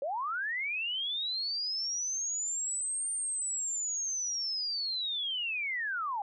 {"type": "linear two-way sweep", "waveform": "sine", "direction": "up then down", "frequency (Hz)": [523.3, 8870, 778], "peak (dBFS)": -31, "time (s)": [0.02, 6.22], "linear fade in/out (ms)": 2, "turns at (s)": 3.11, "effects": []}